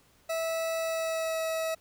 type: tone with pitch glide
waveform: 40% pulse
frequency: 653 to 645.9 Hz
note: E5 to E5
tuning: -17 to -35 cents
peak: -28 dBFS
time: 0.29-1.75 s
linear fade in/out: 10 ms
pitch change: -18 cents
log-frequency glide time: 0.77-1.4 s
effects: pink hiss -63 dBFS RMS until 1.8 s